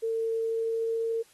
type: tone with pitch glide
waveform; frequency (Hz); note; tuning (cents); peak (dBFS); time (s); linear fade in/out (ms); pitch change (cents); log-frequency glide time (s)
sine; 451.8 to 454.9; A4 to A#4; +46 to -42; -26; 0.02-1.23; 20; +12; 0.41-1.07
effects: white hiss -60 dBFS RMS until 1.33 s + AAC 32 kbps